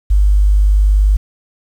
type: tone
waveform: sine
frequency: 50.2 Hz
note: G1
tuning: 42 cents sharp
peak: -7 dBFS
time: 0.1-1.17 s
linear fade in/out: 10 ms
effects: 7-bit